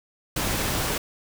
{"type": "noise", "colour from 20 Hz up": "pink", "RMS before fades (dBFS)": -26, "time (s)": [0.36, 0.98], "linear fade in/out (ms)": 5, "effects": []}